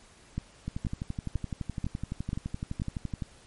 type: two click trains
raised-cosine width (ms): 5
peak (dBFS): -18 / -20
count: 6 / 31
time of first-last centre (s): 0.38-2.819 / 0.68-3.222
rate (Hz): 2.05 / 11.8
effects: pink hiss -56 dBFS RMS until 3.46 s + MP3 48 kbps